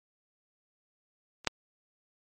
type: clicks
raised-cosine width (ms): 0.2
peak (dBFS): -29 / -7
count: 2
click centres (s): 1.447 / 1.473
effects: MP3 64 kbps